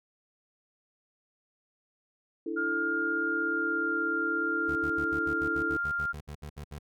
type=chord; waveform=sine; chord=D suspended second; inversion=none; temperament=just; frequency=293.7 / 330.4 / 440.5 Hz; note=D4 / E4 / A4; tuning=0 / +4 / +2 cents; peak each=-38 / -33 / -37 dBFS; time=2.46-5.77 s; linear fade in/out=5 ms
type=tone with pitch glide; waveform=sine; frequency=1409 to 1397.7 Hz; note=F6 to F6; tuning=+15 to +1 cents; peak=-28 dBFS; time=2.56-6.13 s; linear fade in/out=20 ms; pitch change=-14 cents; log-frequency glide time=3.27-4 s
type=tone bursts; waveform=25% pulse; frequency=74.2 Hz; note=D2; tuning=18 cents sharp; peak=-35 dBFS; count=15; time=4.68-6.789 s; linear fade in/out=10 ms; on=79 ms; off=66 ms
effects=none